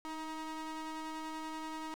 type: ring-modulated tone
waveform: 35% pulse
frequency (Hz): 317.1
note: D#4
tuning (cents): +33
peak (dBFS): -35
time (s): 0.05-1.94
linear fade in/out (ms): 0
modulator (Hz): 629
effects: low-pass 9000 Hz 12 dB/octave + 11-bit